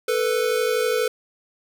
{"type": "tone pair together", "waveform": "square", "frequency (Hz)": [441.7, 493.9], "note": ["A4", "B4"], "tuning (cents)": [7, 0], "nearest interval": "major second", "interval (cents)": 193, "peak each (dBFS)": -23, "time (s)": [0.08, 1.08], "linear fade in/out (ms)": 5, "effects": []}